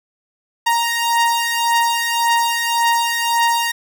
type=beating tone pair; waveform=sawtooth; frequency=932.3 / 934.1 Hz; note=A#5 / A#5; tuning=0 / +3 cents; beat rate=1.8 Hz; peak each=-16 / -13 dBFS; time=0.66-3.72 s; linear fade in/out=10 ms; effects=none